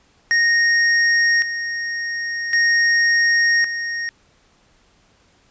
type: tone with tremolo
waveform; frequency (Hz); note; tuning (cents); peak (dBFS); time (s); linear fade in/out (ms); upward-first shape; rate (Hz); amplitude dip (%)
square; 1860; A#6; -4; -14; 0.31-4.09; 0; square; 0.45; 65
effects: pink hiss -57 dBFS RMS until 5.5 s + resampled to 16000 Hz